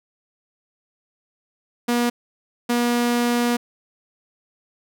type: tone bursts at uneven times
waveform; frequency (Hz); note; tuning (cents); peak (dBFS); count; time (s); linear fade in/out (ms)
sawtooth; 240; B3; -49; -14; 2; 1.88-2.1 / 2.69-3.57; 10
effects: none